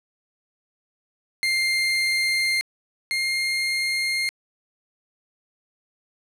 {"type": "tone pair in turn", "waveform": "30% pulse", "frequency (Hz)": [2106, 2123], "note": ["C7", "C7"], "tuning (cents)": [11, 25], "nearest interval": "unison", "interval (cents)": 14, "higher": "second", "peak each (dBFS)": [-17, -19], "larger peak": "first", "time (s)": [[1.43, 2.61], [3.11, 4.29]], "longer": "neither", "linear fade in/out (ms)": 0, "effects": ["low-pass 11000 Hz 12 dB/octave"]}